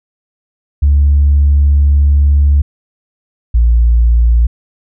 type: tone pair in turn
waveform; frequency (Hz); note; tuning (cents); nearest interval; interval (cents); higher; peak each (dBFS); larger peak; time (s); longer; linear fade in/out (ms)
sine; 71.6 / 58.09; D2 / A#1; -43 / -5; major third; 362; first; -4; neither; 0.82-2.62 / 3.54-4.47; first; 10
effects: tanh soft clip ceiling -2 dBFS